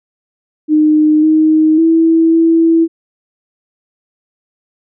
sine tone with pitch steps, 306.3 / 312.8 / 326.7 / 328.9 Hz, D#4 / D#4 / E4 / E4, -27 / +9 / -15 / -4 cents, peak -6 dBFS, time 0.68-2.88 s, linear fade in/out 50 ms, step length 550 ms, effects none

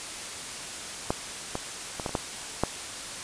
clicks, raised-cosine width 1 ms, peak -10 / -15 / -18 / -15 / -22 / -11 / -8 dBFS, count 7, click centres 1.105 / 1.554 / 1.998 / 2.062 / 2.093 / 2.152 / 2.636 s, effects white hiss -37 dBFS RMS until 3.23 s + resampled to 22050 Hz

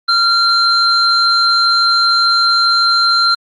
sine tone pair together, 1379 / 4132 Hz, F6 / C8, -22 / -22 cents, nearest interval octave + perfect fifth, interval 1900 cents, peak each -11 dBFS, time 0.08-3.35 s, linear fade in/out 10 ms, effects tanh soft clip ceiling -3 dBFS + Opus 32 kbps

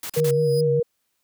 white noise bursts, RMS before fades -32 dBFS, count 3, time 0.03-0.309 s, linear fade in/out 2 ms, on 67 ms, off 39 ms
sawtooth tone with exponential growth, 4980 Hz, D#8, 1 cent sharp, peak -28 dBFS, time 0.1-0.61 s, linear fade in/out 5 ms, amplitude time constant 110 ms
sine tone, 474.8 Hz, A#4, 32 cents sharp, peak -18 dBFS, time 0.16-0.83 s, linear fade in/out 10 ms
sine tone with vibrato, 146.83 Hz, D3, in tune, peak -22 dBFS, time 0.17-0.8 s, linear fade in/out 5 ms, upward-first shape sine, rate 5 Hz, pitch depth 90 cents each way
effects white hiss -73 dBFS RMS until 1.23 s

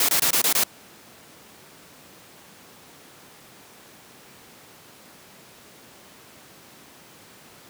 white noise bursts, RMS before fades -20 dBFS, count 6, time 0-0.637 s, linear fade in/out 2 ms, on 87 ms, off 23 ms, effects pink hiss -48 dBFS RMS until 7.69 s + high-pass 150 Hz 12 dB/octave

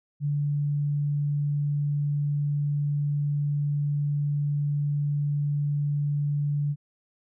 sine tone, 145.3 Hz, D3, 18 cents flat, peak -23 dBFS, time 0.2-6.76 s, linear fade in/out 50 ms, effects none

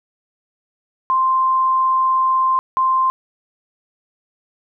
sine tone pair in turn, 1046 / 1046 Hz, C6 / C6, -1 / -1 cents, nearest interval unison, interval 0 cents, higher neither, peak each -13 dBFS, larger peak neither, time 1.1-2.59 / 2.77-3.1 s, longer first, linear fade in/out 0 ms, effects none

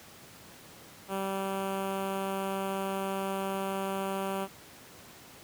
10% pulse tone with notch filter, 193.8 Hz, G3, 20 cents flat, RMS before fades -33 dBFS, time 1.08-4.48 s, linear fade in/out 50 ms, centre 5100 Hz, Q 0.66, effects pink hiss -51 dBFS RMS until 5.43 s + high-pass 100 Hz 12 dB/octave

